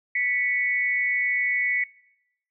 sine tone pair together, 1972.6 / 2220 Hz, B6 / C#7, -3 / +2 cents, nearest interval major second, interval 205 cents, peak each -24 / -25 dBFS, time 0.15-1.84 s, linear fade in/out 5 ms, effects noise-tail reverb RT60 0.9 s tail -23 dB re dry

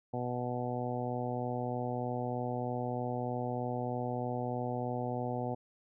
harmonic tone, 123.2 Hz, B2, 4 cents flat, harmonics 1 / 2 / 3 / 4 / 5 / 6 / 7, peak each -38 / -39 / -43 / -40 / -42 / -40 / -44 dBFS, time 0.13-5.55 s, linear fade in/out 10 ms, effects none

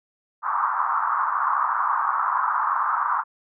pink band-pass noise, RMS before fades -23 dBFS, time 0.42-3.24 s, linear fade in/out 50 ms, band 960 to 1300 Hz, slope 48 dB/octave, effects none

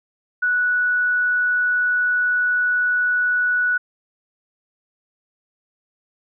sine tone, 1474 Hz, F#6, 7 cents flat, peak -16 dBFS, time 0.42-3.78 s, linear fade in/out 10 ms, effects none

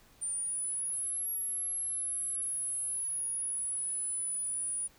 sine linear two-way sweep, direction up then down, 9070 to 11290 to 9690 Hz, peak -32 dBFS, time 0.21-4.88 s, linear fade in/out 20 ms, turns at 1.29 s, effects pink hiss -62 dBFS RMS until 4.98 s

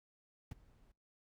brown noise with ADSR envelope, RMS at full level -42 dBFS, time 0.51-0.92 s, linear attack 4 ms, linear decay 21 ms, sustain -23 dB, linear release 6 ms, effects noise-tail reverb RT60 0.3 s tail -24 dB re dry

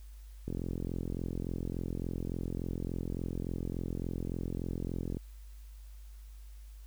click train, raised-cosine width 3 ms, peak -23 dBFS, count 205, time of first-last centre 0.48-5.17 s, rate 43.5 Hz, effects added 51 Hz sine -46 dBFS peak until 6.86 s + white hiss -65 dBFS RMS until 6.86 s

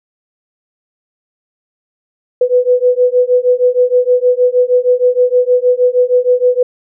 sine beating tone pair, 493.9 / 500.3 Hz, B4 / B4, 0 / +22 cents, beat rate 6.4 Hz, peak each -11 dBFS, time 2.41-6.63 s, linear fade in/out 5 ms, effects none

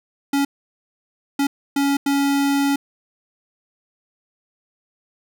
square tone bursts at uneven times, 280 Hz, C#4, 18 cents sharp, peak -17 dBFS, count 4, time 0.33-0.45 / 1.39-1.47 / 1.76-1.97 / 2.06-2.76 s, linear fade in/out 5 ms, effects none

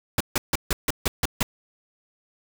pink noise bursts, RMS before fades -22 dBFS, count 8, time 0.18-1.43 s, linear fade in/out 2 ms, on 25 ms, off 150 ms, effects none

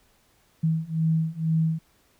sine beating tone pair, 159.8 / 161.9 Hz, D#3 / E3, +47 / -31 cents, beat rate 2.1 Hz, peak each -25 / -24 dBFS, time 0.63-1.79 s, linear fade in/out 10 ms, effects pink hiss -63 dBFS RMS until 2.19 s

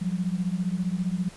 sine beating tone pair, 175.5 / 190.5 Hz, F3 / G3, +9 / -49 cents, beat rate 15 Hz, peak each -27 / -28 dBFS, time 0.01-1.29 s, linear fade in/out 10 ms, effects pink hiss -48 dBFS RMS until 1.36 s + resampled to 24000 Hz

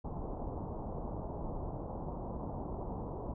pink low-pass noise, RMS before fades -40 dBFS, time 0.04-3.34 s, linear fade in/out 10 ms, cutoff 1000 Hz, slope 48 dB/octave, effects none

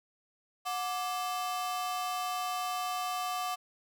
45% pulse ring-modulated tone, 951 Hz, A#5, 34 cents sharp, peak -29 dBFS, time 0.65-3.56 s, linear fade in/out 20 ms, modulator 220 Hz, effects none

